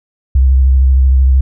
sine tone with vibrato, 65.7 Hz, C2, 8 cents sharp, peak -5 dBFS, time 0.35-1.41 s, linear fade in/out 5 ms, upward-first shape triangle, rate 13 Hz, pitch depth 52 cents each way, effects none

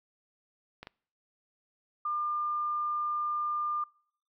clicks, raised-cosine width 0.3 ms, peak -27 dBFS, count 2, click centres 0.83 / 0.871 s
sine tone, 1200 Hz, D6, 37 cents sharp, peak -29 dBFS, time 2.05-3.84 s, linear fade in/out 5 ms
effects noise-tail reverb RT60 0.6 s tail -26 dB re dry

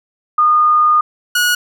sine / sawtooth tone pair in turn, 1223 / 1454.4 Hz, D#6 / F#6, -30 / -30 cents, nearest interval minor third, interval 300 cents, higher second, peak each -8 dBFS, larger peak neither, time 0.38-1.01 / 1.35-1.55 s, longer first, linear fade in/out 5 ms, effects none

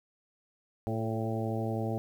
harmonic tone with a mistuned harmonic, 112.1 Hz, A2, 33 cents sharp, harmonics 1 / 2 / 3 / 4 / 5 / 6 / 7, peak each -33 / -36 / -38 / -39 / -40 / -41 / -41 dBFS, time 0.87-1.98 s, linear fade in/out 0 ms, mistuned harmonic 4, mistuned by -34 cents, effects 10-bit

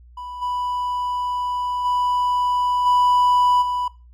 triangle tone with level steps, 987.8 Hz, B5, in tune, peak -29 / -20 / -16 / -12 / -19 dBFS, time 0.17-3.88 s, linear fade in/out 5 ms, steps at 0.41 / 1.84 / 2.85 / 3.61 s, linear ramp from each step 20 ms, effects noise-tail reverb RT60 0.3 s tail -19 dB re dry + added 60 Hz sine -44 dBFS peak until 4.13 s

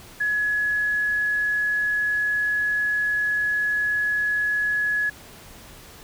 sine tone, 1690 Hz, G#6, 30 cents sharp, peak -20 dBFS, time 0.2-5.1 s, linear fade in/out 10 ms, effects pink hiss -45 dBFS RMS until 6.03 s

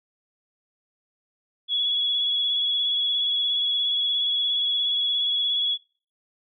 sine tone with vibrato, 3375 Hz, G#7, 27 cents sharp, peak -21 dBFS, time 1.68-5.78 s, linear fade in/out 50 ms, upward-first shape sine, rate 17 Hz, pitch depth 25 cents each way, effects noise-tail reverb RT60 0.4 s tail -25 dB re dry

